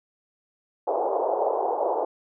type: band-pass noise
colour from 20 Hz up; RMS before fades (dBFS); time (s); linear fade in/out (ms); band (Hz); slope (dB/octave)
white; -25; 0.87-2.05; 5; 380 to 870; 48
effects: none